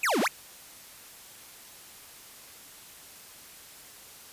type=exponential two-way sweep; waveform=square; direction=down then up; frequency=2751 to 196 to 2751 Hz; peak=-24 dBFS; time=0.03-0.28 s; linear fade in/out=5 ms; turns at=0.2 s; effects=white hiss -49 dBFS RMS until 4.32 s + resampled to 32000 Hz